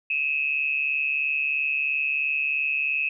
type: tone with amplitude modulation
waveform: sine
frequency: 2577 Hz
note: E7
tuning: 40 cents flat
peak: -19 dBFS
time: 0.1-3.09 s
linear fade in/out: 5 ms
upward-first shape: sine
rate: 143 Hz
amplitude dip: 70%
effects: none